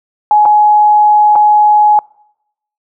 sine tone with dropouts, 841 Hz, G#5, 22 cents sharp, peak -4 dBFS, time 0.31-1.99 s, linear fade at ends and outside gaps 1 ms, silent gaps 0.454-0.458 / 1.355-1.359 s, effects noise-tail reverb RT60 0.8 s tail -25 dB re dry

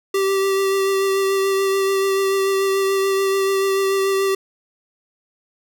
square tone with vibrato, 389.2 Hz, G4, 12 cents flat, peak -17 dBFS, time 0.14-4.35 s, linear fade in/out 5 ms, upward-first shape triangle, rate 6.9 Hz, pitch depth 17 cents each way, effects none

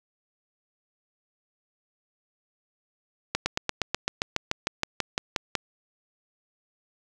slowing click train, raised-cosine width 0.2 ms, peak -7 dBFS, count 16, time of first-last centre 3.35-5.553 s, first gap 110 ms, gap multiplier 1.04, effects none

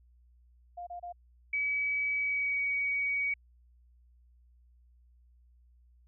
sine tone bursts, 703 Hz, F5, 11 cents sharp, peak -38 dBFS, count 3, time 0.77-1.126 s, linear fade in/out 10 ms, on 100 ms, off 28 ms
sine tone with pitch glide, 2281 to 2257 Hz, C#7 to C#7, +49 to +31 cents, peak -28 dBFS, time 1.53-3.34 s, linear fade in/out 5 ms, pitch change -18 cents, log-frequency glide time 2.15-2.61 s
effects added 60 Hz sine -59 dBFS peak until 6.07 s

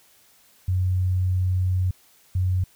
sine tone bursts at uneven times, 92 Hz, F#2, 9 cents flat, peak -19 dBFS, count 2, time 0.68-1.91 / 2.35-2.64 s, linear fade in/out 5 ms, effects white hiss -57 dBFS RMS until 2.75 s

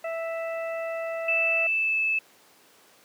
harmonic tone, 659.3 Hz, E5, in tune, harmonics 1 / 2 / 3 / 4, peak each -29 / -40 / -40 / -41 dBFS, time 0.04-1.67 s, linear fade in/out 5 ms
sine tone with pitch glide, 2637 to 2617 Hz, E7 to E7, 0 to -13 cents, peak -22 dBFS, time 1.28-2.19 s, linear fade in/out 5 ms, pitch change -13 cents, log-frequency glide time 1.76-1.98 s
effects pink hiss -56 dBFS RMS until 3.04 s + high-pass 300 Hz 12 dB/octave

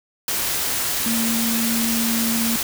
sine tone in noise, 229 Hz, A#3, 31 cents flat, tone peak -21 dBFS, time 1.06-2.56 s, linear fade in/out 2 ms, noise white, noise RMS -23 dBFS, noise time 0.28-2.63 s, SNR -1 dB, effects none

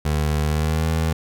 25% pulse tone with pitch glide, 75.4 to 80.35 Hz, D2 to E2, +46 to -44 cents, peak -15 dBFS, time 0.05-1.13 s, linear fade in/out 5 ms, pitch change +110 cents, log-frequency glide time 0.46-0.87 s, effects none

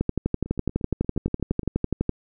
two click trains, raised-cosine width 3 ms, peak -9 / -24 dBFS, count 26 / 11, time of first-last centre 0.01-2.093 / 0.46-1.632 s, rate 12 / 8.53 Hz, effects none

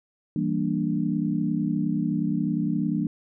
sine chord, E half-diminished seventh, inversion none, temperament equal, 164.81 / 196 / 233.1 / 293.7 Hz, E3 / G3 / Bb3 / D4, 0 / 0 / 0 / 0 cents, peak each -28 dBFS, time 0.36-3.07 s, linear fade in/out 2 ms, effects none

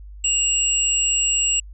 sine tone pair together, 2794 / 7718 Hz, F7 / B8, 0 / -41 cents, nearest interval octave + tritone, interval 1759 cents, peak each -21 / -19 dBFS, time 0.24-1.6 s, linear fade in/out 5 ms, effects added 50 Hz sine -36 dBFS peak until 1.73 s

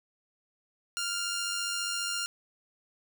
10% pulse tone with amplitude modulation, 1399 Hz, F6, 3 cents sharp, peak -21 dBFS, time 0.97-2.26 s, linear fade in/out 0 ms, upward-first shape sine, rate 94.7 Hz, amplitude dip 30%, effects none

